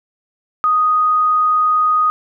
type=tone; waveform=sine; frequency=1244.5 Hz; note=D#6; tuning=in tune; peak=-11 dBFS; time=0.64-2.1 s; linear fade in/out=0 ms; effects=none